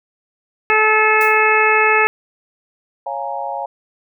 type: harmonic tone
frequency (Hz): 432.9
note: A4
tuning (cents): -28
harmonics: 1 / 2 / 3 / 4 / 5 / 6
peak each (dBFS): -18 / -18 / -18 / -18 / -18 / -18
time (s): 0.7-2.07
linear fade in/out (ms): 0
type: noise with exponential decay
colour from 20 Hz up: blue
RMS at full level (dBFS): -28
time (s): 1.21-1.44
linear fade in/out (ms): 0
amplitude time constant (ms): 50
type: chord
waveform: sine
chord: Bb minor seventh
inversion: first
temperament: equal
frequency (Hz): 554.4 / 698.5 / 830.6 / 932.3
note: Db5 / F5 / Ab5 / Bb5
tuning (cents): 0 / 0 / 0 / 0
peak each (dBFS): -28 / -27 / -25 / -28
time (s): 3.06-3.66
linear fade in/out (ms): 5
effects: none